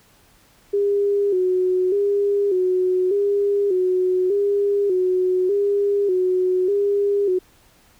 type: tone with vibrato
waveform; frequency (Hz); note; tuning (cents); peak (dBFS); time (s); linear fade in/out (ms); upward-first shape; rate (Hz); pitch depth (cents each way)
sine; 385.4; G4; -29; -16; 0.73-7.39; 10; square; 0.84; 82
effects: pink hiss -55 dBFS RMS until 7.99 s